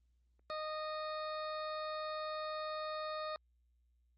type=harmonic tone; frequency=618 Hz; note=D#5; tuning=12 cents flat; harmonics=1 / 2 / 3 / 4 / 6 / 7 / 8; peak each=-41 / -42 / -52 / -56 / -53 / -52 / -65 dBFS; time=0.5-3.36 s; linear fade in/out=0 ms; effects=added 60 Hz sine -70 dBFS peak until 4.17 s + Opus 24 kbps